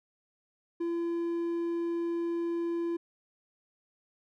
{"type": "tone", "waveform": "triangle", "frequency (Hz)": 339.3, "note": "F4", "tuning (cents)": -50, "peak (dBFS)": -27, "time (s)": [0.8, 2.97], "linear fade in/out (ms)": 10, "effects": []}